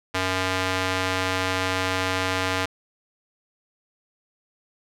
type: tone with band-pass filter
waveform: square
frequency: 93.2 Hz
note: F#2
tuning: 13 cents sharp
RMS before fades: -25 dBFS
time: 0.14-2.66 s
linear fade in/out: 10 ms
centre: 2200 Hz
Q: 0.57
effects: none